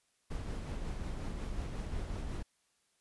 brown noise with tremolo, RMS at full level -37 dBFS, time 0.3-2.43 s, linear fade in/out 10 ms, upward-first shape triangle, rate 5.5 Hz, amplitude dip 35%, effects white hiss -75 dBFS RMS until 3 s + resampled to 24000 Hz

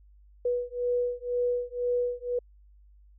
sine beating tone pair, 487.9 / 489.9 Hz, B4 / B4, -21 / -14 cents, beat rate 2 Hz, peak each -29 dBFS, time 0.45-2.39 s, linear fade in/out 5 ms, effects added 50 Hz sine -53 dBFS peak until 3.18 s

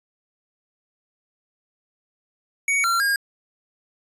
square tone with pitch steps, 2242 / 1369 / 1622 Hz, C#7 / F6 / G#6, +19 / -35 / -41 cents, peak -19 dBFS, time 2.68-3.16 s, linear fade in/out 2 ms, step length 160 ms, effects resampled to 32000 Hz

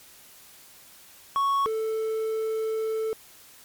triangle tone pair in turn, 1108.7 / 441.1 Hz, C#6 / A4, 0 / +4 cents, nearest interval octave + major third, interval 1596 cents, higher first, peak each -19 / -23 dBFS, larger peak first, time 1.36-1.66 / 1.66-3.13 s, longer second, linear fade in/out 0 ms, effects white hiss -51 dBFS RMS until 3.64 s + MP3 96 kbps

